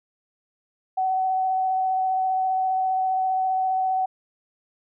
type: tone with vibrato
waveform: sine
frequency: 754 Hz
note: F#5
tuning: 32 cents sharp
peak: -20 dBFS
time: 0.97-4.06 s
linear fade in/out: 10 ms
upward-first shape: sine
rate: 15 Hz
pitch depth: 11 cents each way
effects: none